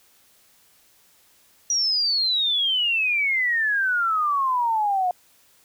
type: exponential sweep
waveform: sine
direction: down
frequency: 5820 to 710 Hz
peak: -19 dBFS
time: 1.7-5.11 s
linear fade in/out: 2 ms
effects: white hiss -58 dBFS RMS until 5.64 s